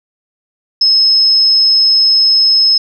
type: tone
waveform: sine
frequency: 5180 Hz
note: E8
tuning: 31 cents flat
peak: -6 dBFS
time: 0.81-2.78 s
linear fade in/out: 5 ms
effects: none